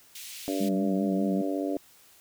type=high-pass noise; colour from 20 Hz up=pink; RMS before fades=-42 dBFS; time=0.15-0.69 s; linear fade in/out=5 ms; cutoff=2500 Hz; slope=24 dB/octave
type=harmonic tone; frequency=96.5 Hz; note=G2; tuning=27 cents flat; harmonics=3 / 4 / 5 / 6 / 7; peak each=-29 / -35 / -37 / -35 / -37 dBFS; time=0.48-1.77 s; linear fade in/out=0 ms
type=tone with vibrato; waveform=sine; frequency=196 Hz; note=G3; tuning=in tune; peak=-26 dBFS; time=0.6-1.42 s; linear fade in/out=10 ms; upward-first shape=sine; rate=5.1 Hz; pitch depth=71 cents each way
effects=white hiss -57 dBFS RMS until 2.2 s